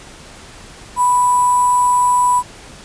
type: tone with sample-and-hold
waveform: sine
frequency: 987.8 Hz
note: B5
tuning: in tune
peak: -10 dBFS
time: 0.96-2.43 s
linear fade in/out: 50 ms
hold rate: 8820 Hz
effects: pink hiss -38 dBFS RMS until 2.84 s + resampled to 22050 Hz